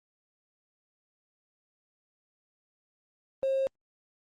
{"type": "tone with hard clipping", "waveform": "triangle", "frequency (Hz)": 536, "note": "C5", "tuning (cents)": 42, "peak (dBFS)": -25, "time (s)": [3.43, 3.67], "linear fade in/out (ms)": 0, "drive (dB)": 3, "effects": ["Opus 32 kbps"]}